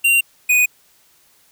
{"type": "tone pair in turn", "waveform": "square", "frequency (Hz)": [2766, 2481], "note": ["F7", "D#7"], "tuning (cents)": [-17, -6], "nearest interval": "major second", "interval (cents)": 189, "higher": "first", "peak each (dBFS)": -12, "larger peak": "neither", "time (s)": [[0.04, 0.21], [0.49, 0.66]], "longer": "neither", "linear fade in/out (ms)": 10, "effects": ["white hiss -55 dBFS RMS until 1.51 s"]}